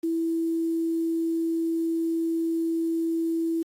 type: tone with quantisation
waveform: sine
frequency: 329.6 Hz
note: E4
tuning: in tune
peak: -23 dBFS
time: 0.03-3.63 s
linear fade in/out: 10 ms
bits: 8
effects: AAC 48 kbps